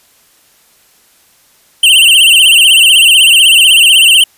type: tone with vibrato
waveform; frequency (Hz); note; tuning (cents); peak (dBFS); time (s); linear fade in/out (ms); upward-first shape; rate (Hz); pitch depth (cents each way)
square; 2920; F#7; -24; -3; 1.83-4.24; 5; sine; 16; 140
effects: white hiss -48 dBFS RMS until 4.37 s + resampled to 32000 Hz